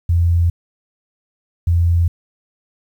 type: tone pair in turn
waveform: sine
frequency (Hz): 85.4 / 85.4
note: F2 / F2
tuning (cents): -38 / -38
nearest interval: unison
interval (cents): 0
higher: neither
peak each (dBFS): -11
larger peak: neither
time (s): 0.09-0.5 / 1.67-2.08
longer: neither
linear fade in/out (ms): 5
effects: 8-bit